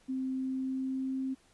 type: tone with pitch glide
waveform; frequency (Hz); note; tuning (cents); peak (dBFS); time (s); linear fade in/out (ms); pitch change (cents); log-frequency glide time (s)
sine; 261.6 to 264.2; C4 to C4; 0 to +17; -31; 0.08-1.35; 20; +17; 0.34-1.18
effects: pink hiss -65 dBFS RMS until 1.53 s + resampled to 24000 Hz